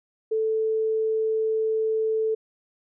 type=tone; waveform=sine; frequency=440 Hz; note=A4; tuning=in tune; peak=-21 dBFS; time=0.31-2.35 s; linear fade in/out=10 ms; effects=none